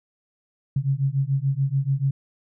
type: beating tone pair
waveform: sine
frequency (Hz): 133.6 / 140.5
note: C3 / C#3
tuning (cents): +36 / +24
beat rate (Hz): 6.9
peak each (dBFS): -23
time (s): 0.76-2.11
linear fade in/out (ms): 5
effects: none